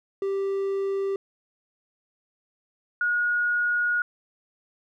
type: tone pair in turn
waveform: triangle / sine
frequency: 392 / 1444.5 Hz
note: G4 / F#6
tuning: 0 / -42 cents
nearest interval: octave + major seventh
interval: 2258 cents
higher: second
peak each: -22 / -21 dBFS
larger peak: second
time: 0.22-1.16 / 3.01-4.02 s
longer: second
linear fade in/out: 2 ms
effects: none